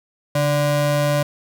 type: ring-modulated tone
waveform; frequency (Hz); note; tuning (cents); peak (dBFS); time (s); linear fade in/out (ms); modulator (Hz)
square; 220; A3; 0; -14; 0.35-1.23; 5; 364
effects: none